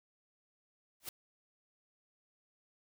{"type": "noise with exponential growth", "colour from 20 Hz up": "white", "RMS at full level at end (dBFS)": -37, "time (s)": [1, 1.09], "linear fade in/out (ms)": 2, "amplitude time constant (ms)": 18, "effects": []}